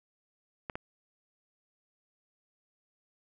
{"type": "clicks", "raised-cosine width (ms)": 0.5, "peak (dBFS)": -21, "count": 2, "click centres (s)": [0.698, 0.755], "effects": []}